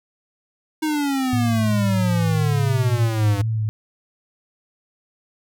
square exponential sweep, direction down, 315.3 to 98 Hz, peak -20 dBFS, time 0.82-3.42 s, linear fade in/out 10 ms
sine tone with vibrato, 109.8 Hz, A2, 3 cents flat, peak -19 dBFS, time 1.33-3.69 s, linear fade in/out 0 ms, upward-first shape sine, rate 2.9 Hz, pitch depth 31 cents each way
effects none

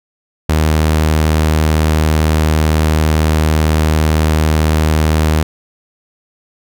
sawtooth tone, 77.9 Hz, D#2, 3 cents sharp, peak -6 dBFS, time 0.49-5.43 s, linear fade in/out 5 ms, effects none

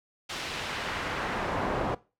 brown noise with band-pass filter sweep, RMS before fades -32 dBFS, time 0.29-1.95 s, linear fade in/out 10 ms, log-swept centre 4000 to 740 Hz, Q 0.83, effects noise-tail reverb RT60 0.3 s tail -20 dB re dry

